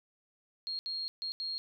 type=tone bursts at uneven times; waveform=sine; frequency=4254 Hz; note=C8; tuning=28 cents sharp; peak=-34 dBFS; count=4; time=0.67-0.79 / 0.86-1.08 / 1.22-1.32 / 1.4-1.58 s; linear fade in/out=0 ms; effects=none